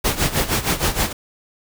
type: noise with tremolo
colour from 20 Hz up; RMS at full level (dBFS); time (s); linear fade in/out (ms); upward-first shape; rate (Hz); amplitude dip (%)
pink; -17; 0.04-1.13; 10; sine; 6.4; 80
effects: none